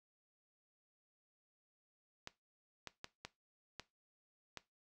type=clicks; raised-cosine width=0.2 ms; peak=-27 dBFS; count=6; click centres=2.274 / 2.873 / 3.044 / 3.25 / 3.797 / 4.573 s; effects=noise-tail reverb RT60 0.2 s tail -17 dB re dry